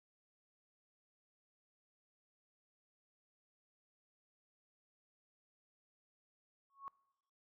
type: tone with exponential growth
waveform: sine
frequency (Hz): 1103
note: C#6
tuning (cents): -9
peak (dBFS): -40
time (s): 6.7-6.88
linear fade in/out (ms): 0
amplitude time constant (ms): 38
effects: noise-tail reverb RT60 1.0 s tail -24 dB re dry